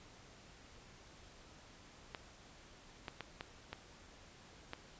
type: clicks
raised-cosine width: 0.3 ms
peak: -26 dBFS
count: 6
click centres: 2.148 / 3.082 / 3.207 / 3.409 / 3.73 / 4.734 s
effects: pink hiss -59 dBFS RMS until 4.99 s + resampled to 16000 Hz